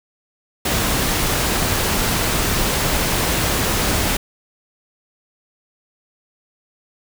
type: noise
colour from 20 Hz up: pink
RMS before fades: -19 dBFS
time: 0.65-4.17 s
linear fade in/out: 5 ms
effects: none